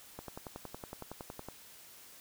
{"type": "click train", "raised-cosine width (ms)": 1, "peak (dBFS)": -28, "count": 15, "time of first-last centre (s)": [0.19, 1.486], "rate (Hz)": 10.8, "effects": ["white hiss -55 dBFS RMS until 2.2 s"]}